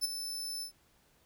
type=tone with ADSR envelope; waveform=sawtooth; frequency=5274 Hz; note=E8; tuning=in tune; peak=-24 dBFS; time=0.01-0.72 s; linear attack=33 ms; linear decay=19 ms; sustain=-10 dB; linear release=100 ms; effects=pink hiss -68 dBFS RMS until 1.25 s